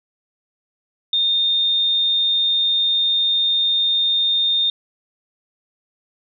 sine tone, 3647 Hz, A#7, 39 cents flat, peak -15 dBFS, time 1.13-4.7 s, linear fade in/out 2 ms, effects none

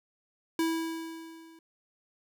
square tone with level ramp, 326.9 Hz, E4, 14 cents flat, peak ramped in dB -25 to -53 dBFS, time 0.59-1.59 s, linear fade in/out 2 ms, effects none

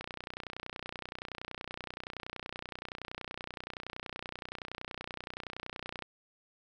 click train, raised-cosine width 0.3 ms, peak -23 dBFS, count 185, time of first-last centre 0.01-6.023 s, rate 30.6 Hz, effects none

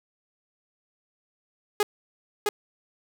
sawtooth tone with echo, 415.3 Hz, G#4, in tune, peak -16 dBFS, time 1.8-1.83 s, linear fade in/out 2 ms, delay 660 ms, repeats 1, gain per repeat -2 dB, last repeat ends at 2.49 s, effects none

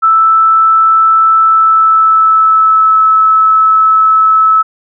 sine tone with pitch glide, 1318.5 to 1301.9 Hz, E6 to E6, 0 to -22 cents, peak -4 dBFS, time 0.02-4.63 s, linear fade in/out 20 ms, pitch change -22 cents, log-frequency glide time 1.4-3 s, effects none

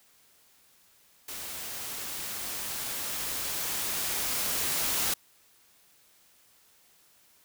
white noise with level ramp, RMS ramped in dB -39 to -28 dBFS, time 1.28-5.14 s, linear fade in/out 5 ms, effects white hiss -62 dBFS RMS until 7.44 s

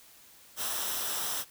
white noise with comb filter, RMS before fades -33 dBFS, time 0.56-1.45 s, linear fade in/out 50 ms, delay 0.44 ms, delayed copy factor -0.55, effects white hiss -56 dBFS RMS until 1.5 s

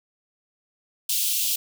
white high-pass noise, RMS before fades -24 dBFS, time 1.09-1.56 s, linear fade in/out 5 ms, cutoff 2700 Hz, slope 48 dB/octave, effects none

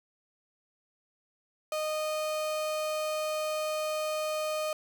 35% pulse tone, 617 Hz, D#5, 15 cents flat, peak -28 dBFS, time 1.72-4.73 s, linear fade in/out 2 ms, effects none

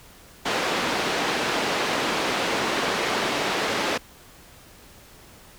pink band-pass noise, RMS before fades -25 dBFS, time 0.45-3.98 s, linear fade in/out 10 ms, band 300 to 4200 Hz, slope 12 dB/octave, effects pink hiss -49 dBFS RMS until 5.58 s

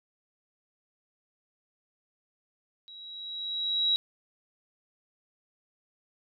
sine tone with level ramp, 3868 Hz, B7, 37 cents flat, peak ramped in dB -45 to -21 dBFS, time 2.88-3.96 s, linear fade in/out 0 ms, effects none

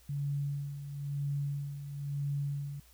sine tone with tremolo, 142.2 Hz, C#3, 45 cents sharp, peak -30 dBFS, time 0.09-2.8 s, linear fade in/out 5 ms, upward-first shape sine, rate 1 Hz, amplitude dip 65%, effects added 60 Hz sine -60 dBFS peak until 2.93 s + white hiss -63 dBFS RMS until 2.93 s

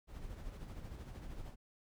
brown noise with tremolo, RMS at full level -45 dBFS, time 0.07-1.56 s, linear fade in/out 50 ms, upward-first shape sine, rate 13 Hz, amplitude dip 45%, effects none

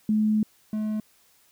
sine / triangle tone pair in turn, 214.6 / 214.6 Hz, A3 / A3, -43 / -43 cents, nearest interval unison, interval 0 cents, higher neither, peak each -19 / -23 dBFS, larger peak first, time 0.09-0.43 / 0.73-1 s, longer first, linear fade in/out 2 ms, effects white hiss -61 dBFS RMS until 1.51 s

